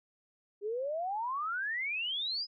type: exponential sweep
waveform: sine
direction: up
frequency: 396.5 to 5110 Hz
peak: -32 dBFS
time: 0.61-2.47 s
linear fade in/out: 50 ms
effects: none